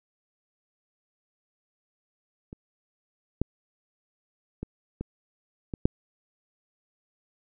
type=clicks; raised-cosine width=3 ms; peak=-27 / -11 / -20 / -19 / -19 / -6 dBFS; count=6; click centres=2.529 / 3.416 / 4.63 / 5.01 / 5.738 / 5.855 s; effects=none